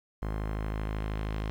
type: tone with low-pass filter sweep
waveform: sawtooth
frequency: 52.9 Hz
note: G#1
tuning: 33 cents sharp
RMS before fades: -33 dBFS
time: 0.22-1.5 s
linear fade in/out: 0 ms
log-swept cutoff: 1500 to 3600 Hz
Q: 0.98
effects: 9-bit